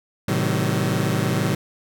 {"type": "chord", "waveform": "sawtooth", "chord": "A diminished seventh", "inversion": "none", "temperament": "just", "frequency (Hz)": [110, 132, 158.4, 190.08], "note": ["A2", "C3", "Eb3", "Gb3"], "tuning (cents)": [0, 16, 31, 47], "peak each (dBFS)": -21, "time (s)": [0.28, 1.55], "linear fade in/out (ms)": 5, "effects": []}